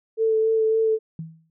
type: tone with vibrato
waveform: sine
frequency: 442.7 Hz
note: A4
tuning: 11 cents sharp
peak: -17 dBFS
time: 0.17-0.99 s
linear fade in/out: 50 ms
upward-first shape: sine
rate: 3.6 Hz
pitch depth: 15 cents each way
type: tone with exponential decay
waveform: sine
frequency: 161.7 Hz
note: E3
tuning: 33 cents flat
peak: -27 dBFS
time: 1.19-1.5 s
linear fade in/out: 2 ms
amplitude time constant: 67 ms
effects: none